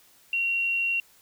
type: tone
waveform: sine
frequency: 2746 Hz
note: F7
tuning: 30 cents flat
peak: -23 dBFS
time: 0.33-1 s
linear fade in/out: 2 ms
effects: white hiss -58 dBFS RMS until 1.21 s